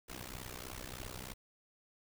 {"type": "noise with amplitude modulation", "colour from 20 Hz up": "pink", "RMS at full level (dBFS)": -42, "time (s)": [0.08, 1.34], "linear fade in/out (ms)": 20, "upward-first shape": "sine", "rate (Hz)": 63.2, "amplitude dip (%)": 95, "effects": []}